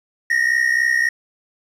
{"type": "tone pair together", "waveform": "triangle", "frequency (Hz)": [1836, 1899.6], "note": ["A#6", "A#6"], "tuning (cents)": [-27, 32], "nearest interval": "minor second", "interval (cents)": 59, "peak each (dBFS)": -16, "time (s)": [0.3, 1.09], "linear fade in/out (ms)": 5, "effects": ["resampled to 32000 Hz", "8-bit"]}